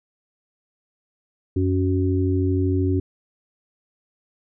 harmonic tone, 93 Hz, F#2, 9 cents sharp, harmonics 1 / 3 / 4, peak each -20 / -23 / -25 dBFS, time 1.56-3 s, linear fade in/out 5 ms, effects none

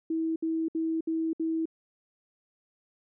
sine tone bursts, 323.8 Hz, E4, 31 cents flat, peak -26 dBFS, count 5, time 0.1-1.656 s, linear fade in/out 5 ms, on 260 ms, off 64 ms, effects none

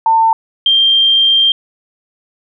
sine tone pair in turn, 898 / 3177 Hz, A5 / G7, +35 / +23 cents, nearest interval octave + minor seventh, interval 2188 cents, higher second, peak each -7 dBFS, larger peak neither, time 0.06-0.33 / 0.66-1.52 s, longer second, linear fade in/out 2 ms, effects none

